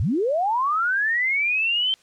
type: linear sweep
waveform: sine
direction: up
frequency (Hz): 70.3 to 3136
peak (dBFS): -19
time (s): 0-1.94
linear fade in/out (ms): 0
effects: white hiss -57 dBFS RMS until 2.02 s + low-pass 7000 Hz 12 dB/octave